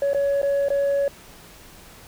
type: tone with dropouts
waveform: sine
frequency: 561 Hz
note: C#5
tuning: 21 cents sharp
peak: -16 dBFS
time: 0.02-1.08 s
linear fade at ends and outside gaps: 2 ms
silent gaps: 0.133-0.146 / 0.417-0.43 / 0.685-0.703 s
effects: tanh soft clip ceiling -17 dBFS + pink hiss -46 dBFS RMS until 2.07 s